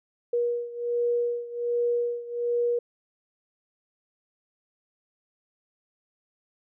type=beating tone pair; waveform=sine; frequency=477.7 / 479 Hz; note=A#4 / A#4; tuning=+42 / +47 cents; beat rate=1.3 Hz; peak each=-26 / -29 dBFS; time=0.33-2.79 s; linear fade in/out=5 ms; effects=none